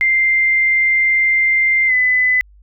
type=tone with pitch glide; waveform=sine; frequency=2093 to 2007 Hz; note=C7 to B6; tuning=0 to +27 cents; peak=-11 dBFS; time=0.01-2.41 s; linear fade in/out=0 ms; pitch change=-73 cents; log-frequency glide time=1.87-1.93 s; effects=added 50 Hz sine -43 dBFS peak until 2.62 s